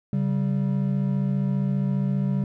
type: tone pair together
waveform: triangle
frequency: 138.59 / 193.53 Hz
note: C#3 / G3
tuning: 0 / -22 cents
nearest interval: tritone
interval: 578 cents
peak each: -22 dBFS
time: 0.13-2.44 s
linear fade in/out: 2 ms
effects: none